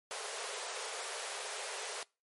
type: high-pass noise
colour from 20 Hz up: pink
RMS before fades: -41 dBFS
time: 0.11-2.03 s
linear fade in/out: 0 ms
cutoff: 400 Hz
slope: 96 dB/octave
effects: noise-tail reverb RT60 0.3 s tail -25 dB re dry + MP3 48 kbps